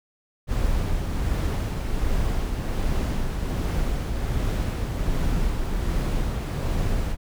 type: noise with tremolo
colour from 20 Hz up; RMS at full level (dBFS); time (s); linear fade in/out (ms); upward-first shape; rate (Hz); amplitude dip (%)
brown; -23; 0.47-7.17; 50; sine; 1.3; 30
effects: none